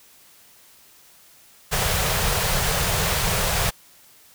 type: band-stop noise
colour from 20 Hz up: pink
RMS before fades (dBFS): -22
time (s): 1.71-3.71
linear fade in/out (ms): 20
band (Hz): 190 to 410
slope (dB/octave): 48
effects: white hiss -52 dBFS RMS until 4.34 s